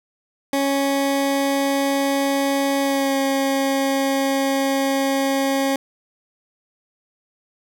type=tone with pitch glide; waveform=20% pulse; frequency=276.7 to 272.3 Hz; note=C#4 to C#4; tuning=-3 to -31 cents; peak=-13 dBFS; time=0.53-5.76 s; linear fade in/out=2 ms; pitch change=-28 cents; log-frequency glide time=2.81-3.17 s; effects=none